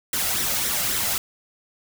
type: noise with flanger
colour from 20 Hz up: white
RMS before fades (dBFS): -24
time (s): 0.13-1.18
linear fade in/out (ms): 2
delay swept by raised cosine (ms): 0.52 to 1.52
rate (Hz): 3.7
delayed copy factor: +0.5
effects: none